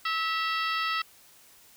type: harmonic tone with a mistuned harmonic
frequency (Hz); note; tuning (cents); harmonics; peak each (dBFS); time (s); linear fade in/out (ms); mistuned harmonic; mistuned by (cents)
650; E5; -24; 2 / 3 / 4 / 5 / 6 / 7 / 8; -29 / -33 / -35 / -37 / -39 / -40 / -41; 0.05-1.02; 5; 4; +57
effects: white hiss -56 dBFS RMS until 1.76 s